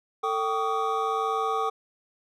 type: tone cluster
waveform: triangle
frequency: 446.2 / 777 / 1131 / 1232 Hz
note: A4 / G5 / C#6 / D#6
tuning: +24 / -16 / +34 / -17 cents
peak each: -28 dBFS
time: 0.23-1.7 s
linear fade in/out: 10 ms
effects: none